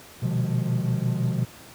triangle tone cluster, 121 / 126.8 / 154.2 / 176.5 / 206.4 Hz, B2 / B2 / D#3 / F3 / G#3, -35 / +46 / -15 / +19 / -10 cents, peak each -27 / -23 / -28 / -26 / -31 dBFS, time 0.22-1.45 s, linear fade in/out 10 ms, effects pink hiss -46 dBFS RMS until 1.74 s + high-pass 80 Hz 12 dB/octave

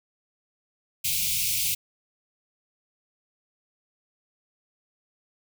white band-stop noise, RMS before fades -26 dBFS, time 1.04-1.75 s, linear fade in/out 10 ms, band 180 to 2200 Hz, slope 96 dB/octave, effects none

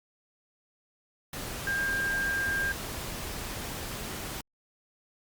sine tone in noise, 1600 Hz, G6, 35 cents sharp, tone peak -27 dBFS, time 1.67-2.72 s, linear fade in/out 2 ms, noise pink, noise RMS -37 dBFS, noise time 1.33-4.41 s, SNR +7 dB, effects Opus 48 kbps

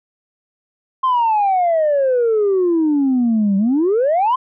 sine exponential two-way sweep, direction down then up, 1062 to 191.7 to 1062 Hz, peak -11 dBFS, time 1.03-4.36 s, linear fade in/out 10 ms, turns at 3.57 s, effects tanh soft clip ceiling -10 dBFS

